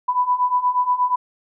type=beating tone pair; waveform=sine; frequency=987.8 / 996.2 Hz; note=B5 / B5; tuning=0 / +15 cents; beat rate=8.4 Hz; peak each=-21 / -18 dBFS; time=0.08-1.16 s; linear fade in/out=10 ms; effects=none